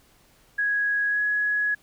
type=tone with pitch glide; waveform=sine; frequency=1661.2 to 1679.5 Hz; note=G#6 to G#6; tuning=0 to +19 cents; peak=-21 dBFS; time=0.58-1.75 s; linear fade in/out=10 ms; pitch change=+19 cents; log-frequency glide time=1.08-1.21 s; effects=pink hiss -59 dBFS RMS until 1.82 s